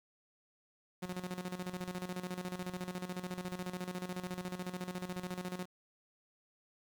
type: tone with tremolo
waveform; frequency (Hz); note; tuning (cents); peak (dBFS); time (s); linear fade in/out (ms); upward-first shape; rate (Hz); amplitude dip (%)
sawtooth; 181.4; F#3; -34; -33; 1.02-5.66; 10; square; 14; 70
effects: 10-bit